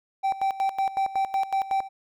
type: tone with tremolo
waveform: triangle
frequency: 777 Hz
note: G5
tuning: 16 cents flat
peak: -19 dBFS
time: 0.23-1.89 s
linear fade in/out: 20 ms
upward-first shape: square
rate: 5.4 Hz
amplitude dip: 80%
effects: none